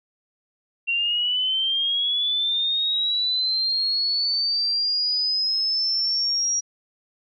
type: linear sweep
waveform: sine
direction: up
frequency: 2737 to 5700 Hz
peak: -20 dBFS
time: 0.87-6.61 s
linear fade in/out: 20 ms
effects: none